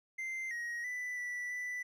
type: tone with pitch steps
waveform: triangle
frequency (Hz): 2083 / 1889 / 1986 / 1965 / 1981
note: C7 / A#6 / B6 / B6 / B6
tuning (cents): -8 / +22 / +9 / -9 / +5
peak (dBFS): -35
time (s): 0.18-1.83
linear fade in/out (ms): 10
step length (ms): 330
effects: none